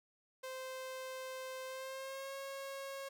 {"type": "tone with pitch glide", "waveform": "sawtooth", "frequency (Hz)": [520, 546.5], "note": ["C5", "C#5"], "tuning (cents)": [-11, -25], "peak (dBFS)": -39, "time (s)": [0.43, 3.09], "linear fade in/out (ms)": 10, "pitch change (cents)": 86, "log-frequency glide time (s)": [1.66, 2.35], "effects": []}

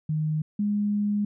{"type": "tone pair in turn", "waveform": "sine", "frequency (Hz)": [154.6, 206.4], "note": ["D#3", "G#3"], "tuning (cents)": [-11, -10], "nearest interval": "perfect fourth", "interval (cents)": 501, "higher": "second", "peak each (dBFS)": [-23, -22], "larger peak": "second", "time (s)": [[0.09, 0.42], [0.59, 1.25]], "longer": "second", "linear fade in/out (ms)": 5, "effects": []}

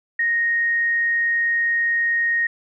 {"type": "tone", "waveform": "sine", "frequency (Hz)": 1864.7, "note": "A#6", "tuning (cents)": 0, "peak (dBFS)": -17, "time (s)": [0.19, 2.47], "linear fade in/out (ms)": 5, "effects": []}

